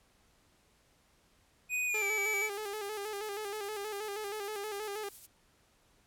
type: tone with pitch glide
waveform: square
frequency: 2489 to 2296 Hz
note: D#7 to D7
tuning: 0 to -40 cents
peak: -31 dBFS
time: 1.69-2.5 s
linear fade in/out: 50 ms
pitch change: -140 cents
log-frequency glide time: 1.86-2.09 s
type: tone with vibrato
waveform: sawtooth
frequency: 415.3 Hz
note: G#4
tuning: in tune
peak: -33 dBFS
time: 1.94-5.09 s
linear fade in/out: 5 ms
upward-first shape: square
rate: 6.3 Hz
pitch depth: 59 cents each way
type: noise with tremolo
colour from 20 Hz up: violet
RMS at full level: -45 dBFS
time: 2.23-5.27 s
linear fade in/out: 20 ms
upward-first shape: triangle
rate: 10 Hz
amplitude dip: 45%
effects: pink hiss -68 dBFS RMS until 6.06 s + low-pass 12000 Hz 12 dB/octave